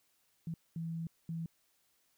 sine tone bursts at uneven times, 164.81 Hz, E3, in tune, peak -36 dBFS, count 3, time 0.47-0.54 / 0.76-1.07 / 1.29-1.46 s, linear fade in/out 2 ms, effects white hiss -74 dBFS RMS until 2.17 s

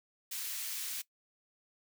white high-pass noise, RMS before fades -39 dBFS, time 0.31-1.02 s, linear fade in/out 10 ms, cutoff 2000 Hz, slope 12 dB/octave, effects noise-tail reverb RT60 0.1 s tail -19 dB re dry

